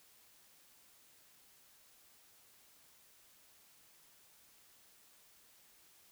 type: silence
effects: white hiss -65 dBFS RMS until 6.11 s